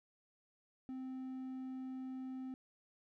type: tone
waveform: triangle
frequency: 260 Hz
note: C4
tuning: 11 cents flat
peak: -40 dBFS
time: 0.89-2.54 s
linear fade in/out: 0 ms
effects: none